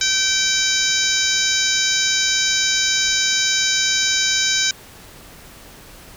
harmonic tone with a mistuned harmonic, 773 Hz, G5, 24 cents flat, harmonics 2 / 3 / 4 / 5 / 6 / 7 / 8 / 9, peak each -24 / -26 / -27 / -22 / -26 / -25 / -23 / -24 dBFS, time 0.01-4.71 s, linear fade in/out 2 ms, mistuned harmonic 6, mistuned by +48 cents, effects pink hiss -42 dBFS RMS until 6.16 s

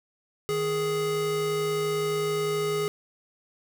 square tone pair together, 156 / 416.5 Hz, D#3 / G#4, +5 / +5 cents, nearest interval octave + perfect fourth, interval 1700 cents, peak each -35 / -26 dBFS, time 0.49-2.88 s, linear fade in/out 0 ms, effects none

